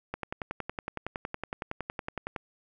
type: click train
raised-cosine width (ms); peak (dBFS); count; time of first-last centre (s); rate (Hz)
0.5; -18; 25; 0.14-2.362; 10.8
effects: none